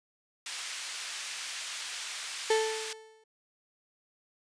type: band-pass noise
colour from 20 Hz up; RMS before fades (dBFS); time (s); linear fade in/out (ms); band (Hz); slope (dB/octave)
pink; -39; 0.46-2.93; 2; 2000 to 9200; 12
type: tone with exponential decay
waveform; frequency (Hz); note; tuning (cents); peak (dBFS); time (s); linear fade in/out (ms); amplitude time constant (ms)
35% pulse; 440; A4; 0; -20; 2.5-3.24; 5; 160
effects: resampled to 22050 Hz